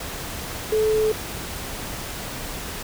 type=tone in noise; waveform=sine; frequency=433.5 Hz; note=A4; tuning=26 cents flat; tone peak=-17 dBFS; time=0.72-1.12 s; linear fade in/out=5 ms; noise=pink; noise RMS=-32 dBFS; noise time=0-2.83 s; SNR=+12 dB; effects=none